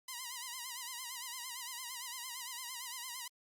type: tone with vibrato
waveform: 5% pulse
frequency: 992 Hz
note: B5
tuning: 7 cents sharp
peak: -30 dBFS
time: 0.08-3.28 s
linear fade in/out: 5 ms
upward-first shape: sine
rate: 8.8 Hz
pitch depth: 99 cents each way
effects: Opus 48 kbps